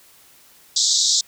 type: band-pass noise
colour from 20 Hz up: pink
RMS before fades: -18 dBFS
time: 0.76-1.21 s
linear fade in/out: 5 ms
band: 3600 to 7700 Hz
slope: 96 dB/octave
effects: white hiss -51 dBFS RMS until 1.27 s